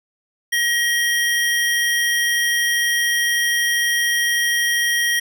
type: tone pair together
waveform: square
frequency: 1896 / 3191 Hz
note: A#6 / G7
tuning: +29 / +30 cents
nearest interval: major sixth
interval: 901 cents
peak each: -18 / -24 dBFS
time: 0.52-5.2 s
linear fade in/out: 10 ms
effects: none